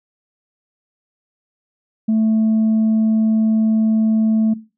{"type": "tone", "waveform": "sine", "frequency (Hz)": 220, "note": "A3", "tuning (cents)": 0, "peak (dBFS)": -11, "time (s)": [2.08, 4.54], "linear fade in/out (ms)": 10, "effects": ["noise-tail reverb RT60 0.3 s tail -18 dB re dry", "tanh soft clip ceiling -11 dBFS"]}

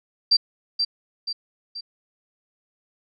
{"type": "tone with echo", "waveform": "sine", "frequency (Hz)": 4699, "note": "D8", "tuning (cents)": 0, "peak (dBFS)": -13, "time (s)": [0.31, 0.37], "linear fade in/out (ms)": 10, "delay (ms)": 480, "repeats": 3, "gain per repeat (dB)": -6, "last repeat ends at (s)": 1.81, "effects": []}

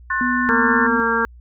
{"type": "chord", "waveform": "sine", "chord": "F# diminished", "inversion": "second", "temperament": "just", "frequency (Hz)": [1065.6, 1480, 1776], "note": ["C6", "F#6", "A6"], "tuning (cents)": [31, 0, 16], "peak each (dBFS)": [-23, -23, -22], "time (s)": [0.1, 0.87], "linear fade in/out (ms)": 5}
{"type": "tone", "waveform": "sine", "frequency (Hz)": 246.9, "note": "B3", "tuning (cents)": 0, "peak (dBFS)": -20, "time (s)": [0.21, 1], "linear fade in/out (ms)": 0}
{"type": "harmonic tone", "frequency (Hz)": 229.5, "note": "A#3", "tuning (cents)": -27, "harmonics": [1, 2, 4, 5, 6, 7], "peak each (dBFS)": [-25, -23, -24, -25, -22, -21], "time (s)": [0.49, 1.25], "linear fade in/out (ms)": 0}
{"effects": ["added 60 Hz sine -40 dBFS peak until 1.4 s"]}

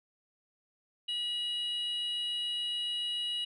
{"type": "tone pair together", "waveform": "sine", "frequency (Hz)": [2900, 3867], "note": ["F#7", "B7"], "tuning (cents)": [-35, -37], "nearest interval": "perfect fourth", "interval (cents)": 498, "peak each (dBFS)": [-30, -38], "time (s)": [1.08, 3.45], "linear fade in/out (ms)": 10, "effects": ["tanh soft clip ceiling -29 dBFS"]}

